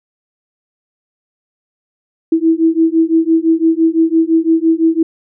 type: beating tone pair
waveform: sine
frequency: 323 / 328.9 Hz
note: E4 / E4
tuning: -35 / -4 cents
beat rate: 5.9 Hz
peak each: -12 dBFS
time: 2.32-5.03 s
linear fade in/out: 5 ms
effects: none